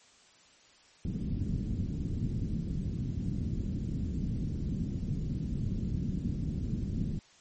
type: low-pass noise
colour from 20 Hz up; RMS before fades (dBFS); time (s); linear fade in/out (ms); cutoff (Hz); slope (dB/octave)
white; -33; 1.05-7.19; 2; 220; 24
effects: white hiss -60 dBFS RMS until 7.4 s + MP3 32 kbps